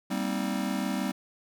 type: chord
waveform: square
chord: C minor seventh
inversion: second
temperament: just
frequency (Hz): 196.22 / 235.5 / 261.6 / 314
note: G3 / Bb3 / C4 / Eb4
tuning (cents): +2 / +18 / 0 / +16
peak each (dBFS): -32 / -36 / -34 / -37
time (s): 0.1-1.12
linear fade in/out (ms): 10
effects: none